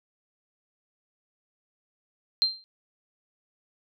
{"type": "tone with exponential decay", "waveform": "sine", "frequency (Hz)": 4155, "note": "C8", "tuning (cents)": -13, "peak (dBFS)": -16, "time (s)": [2.42, 2.64], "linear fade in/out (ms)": 0, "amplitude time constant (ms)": 47, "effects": []}